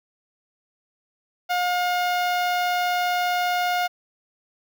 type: tone with notch filter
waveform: sawtooth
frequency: 715 Hz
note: F5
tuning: 41 cents sharp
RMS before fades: -23 dBFS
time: 1.49-3.88 s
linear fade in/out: 20 ms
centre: 8600 Hz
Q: 0.76
effects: none